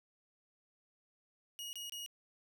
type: tone bursts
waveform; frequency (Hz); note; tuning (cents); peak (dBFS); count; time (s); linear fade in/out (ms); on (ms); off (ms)
sawtooth; 2884; F#7; -45; -39; 3; 1.59-2.062; 0; 140; 26
effects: none